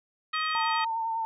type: harmonic tone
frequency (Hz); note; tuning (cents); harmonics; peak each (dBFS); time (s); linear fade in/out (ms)
629; D#5; +19; 2 / 3 / 4 / 5 / 6 / 7; -29 / -33 / -35 / -37 / -39 / -40; 0.33-0.85; 10
type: tone with vibrato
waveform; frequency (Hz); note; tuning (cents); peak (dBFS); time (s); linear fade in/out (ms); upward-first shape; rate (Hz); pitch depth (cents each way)
sine; 904; A5; +47; -27; 0.55-1.25; 0; sine; 9.9; 27
effects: none